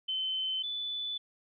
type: tone pair in turn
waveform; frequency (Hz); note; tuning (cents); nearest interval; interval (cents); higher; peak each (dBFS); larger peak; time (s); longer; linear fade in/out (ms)
sine; 3064 / 3483; G7 / A7; -40 / -18; major second; 222; second; -30 / -33; first; 0.08-0.63 / 0.63-1.18; neither; 10
effects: none